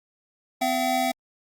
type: tone cluster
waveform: square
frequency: 255.3 / 679 / 763 Hz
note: C4 / F5 / G5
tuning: -42 / -49 / -47 cents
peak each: -29 / -27 / -26 dBFS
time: 0.61-1.12 s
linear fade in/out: 10 ms
effects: Opus 48 kbps